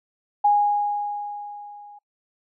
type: tone with level ramp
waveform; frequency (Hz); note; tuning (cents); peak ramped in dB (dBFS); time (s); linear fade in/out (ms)
sine; 824; G#5; -14; -13 to -42; 0.44-1.99; 10
effects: noise-tail reverb RT60 0.1 s tail -23 dB re dry